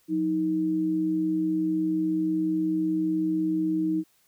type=tone pair together; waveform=sine; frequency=179.51 / 315.8 Hz; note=F3 / D#4; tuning=+48 / +26 cents; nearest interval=minor seventh; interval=978 cents; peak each=-32 / -23 dBFS; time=0.08-4.04 s; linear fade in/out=50 ms; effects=white hiss -65 dBFS RMS until 4.27 s